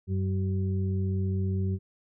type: harmonic tone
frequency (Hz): 95.2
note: F#2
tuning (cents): +50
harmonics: 1 / 2 / 4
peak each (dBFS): -26 / -32 / -38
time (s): 0.07-1.79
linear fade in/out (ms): 50
effects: none